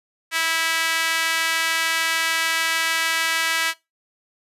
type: tone with high-pass filter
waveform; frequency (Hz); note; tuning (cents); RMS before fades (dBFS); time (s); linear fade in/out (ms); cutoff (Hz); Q
sawtooth; 326.7; E4; -15; -22; 0.31-3.74; 50; 1800; 1.7
effects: noise-tail reverb RT60 0.2 s tail -18 dB re dry + resampled to 32000 Hz